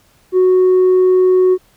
triangle tone with tanh clipping, 369.2 Hz, F#4, 4 cents flat, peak -8 dBFS, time 0.32-1.58 s, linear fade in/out 50 ms, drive 6 dB, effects pink hiss -53 dBFS RMS until 1.76 s

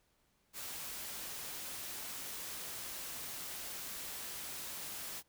white noise, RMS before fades -44 dBFS, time 0.53-5.23 s, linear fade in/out 50 ms, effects pink hiss -75 dBFS RMS until 5.28 s

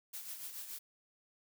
blue noise with tremolo, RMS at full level -43 dBFS, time 0.13-0.79 s, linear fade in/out 10 ms, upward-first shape triangle, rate 7 Hz, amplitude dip 60%, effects none

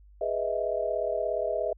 sine chord, E major seventh, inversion first, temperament equal, 415.3 / 493.9 / 622.3 / 659.3 Hz, G#4 / B4 / D#5 / E5, 0 / 0 / 0 / 0 cents, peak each -34 / -33 / -30 / -31 dBFS, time 0.21-1.73 s, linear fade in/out 5 ms, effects added 50 Hz sine -51 dBFS peak until 1.77 s

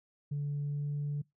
sine tone with pitch glide, 144.5 to 145.42 Hz, D3 to D3, -28 to -17 cents, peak -30 dBFS, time 0.31-1.22 s, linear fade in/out 10 ms, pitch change +11 cents, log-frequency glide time 0.64-0.89 s, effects noise-tail reverb RT60 0.2 s tail -25 dB re dry + tanh soft clip ceiling -29 dBFS

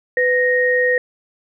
sine tone pair together, 499.3 / 1864.7 Hz, B4 / A#6, +19 / 0 cents, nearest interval octave + major seventh, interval 2281 cents, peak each -16 dBFS, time 0.17-0.98 s, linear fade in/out 2 ms, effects none

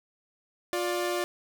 sawtooth tone pair together, 353.6 / 587.3 Hz, F4 / D5, +22 / 0 cents, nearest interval major sixth, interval 878 cents, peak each -25 / -28 dBFS, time 0.73-1.24 s, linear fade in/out 0 ms, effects none

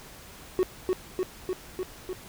triangle tone with echo, 370 Hz, F#4, in tune, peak -18 dBFS, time 0.59-0.63 s, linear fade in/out 0 ms, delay 300 ms, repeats 5, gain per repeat -2 dB, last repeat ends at 2.13 s, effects pink hiss -47 dBFS RMS until 2.28 s

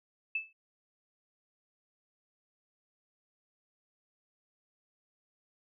sine tone with exponential decay, 2625 Hz, E7, 8 cents flat, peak -27 dBFS, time 0.35-0.53 s, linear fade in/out 5 ms, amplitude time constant 37 ms, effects none

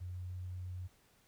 sine tone with pitch glide, 90.3 to 90.88 Hz, F#2 to F#2, -42 to -31 cents, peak -40 dBFS, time 0-0.88 s, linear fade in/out 20 ms, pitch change +11 cents, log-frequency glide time 0.11-0.37 s, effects pink hiss -69 dBFS RMS until 1.27 s

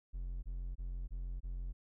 triangle tone bursts, 44.04 Hz, F1, 15 cents sharp, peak -36 dBFS, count 5, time 0.13-1.73 s, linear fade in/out 20 ms, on 300 ms, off 25 ms, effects none

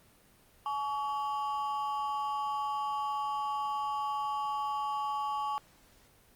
triangle ring-modulated tone, 989 Hz, B5, 2 cents sharp, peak -26 dBFS, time 0.66-5.58 s, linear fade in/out 0 ms, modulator 141 Hz, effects pink hiss -62 dBFS RMS until 6.35 s + Opus 32 kbps

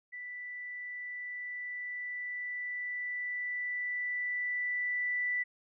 sine tone with level ramp, 1975.5 Hz, B6, in tune, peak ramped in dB -40 to -29 dBFS, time 0.12-5.44 s, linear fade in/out 20 ms, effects none

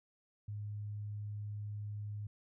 sine tone, 104.1 Hz, G#2, 5 cents sharp, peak -39 dBFS, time 0.48-2.27 s, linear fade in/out 5 ms, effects none

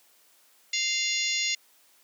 harmonic tone with a mistuned harmonic, 697 Hz, F5, 4 cents flat, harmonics 3 / 4 / 5 / 6 / 7 / 8 / 9 / 10, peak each -31 / -32 / -33 / -34 / -34 / -35 / -36 / -36 dBFS, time 0.73-1.55 s, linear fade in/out 5 ms, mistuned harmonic 9, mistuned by +68 cents, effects white hiss -61 dBFS RMS until 2.03 s + high-pass 300 Hz 12 dB/octave

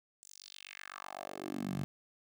10% pulse tone with high-pass filter sweep, 48.02 Hz, G1, 35 cents flat, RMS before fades -43 dBFS, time 0.23-1.84 s, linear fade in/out 0 ms, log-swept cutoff 7800 to 130 Hz, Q 3, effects none

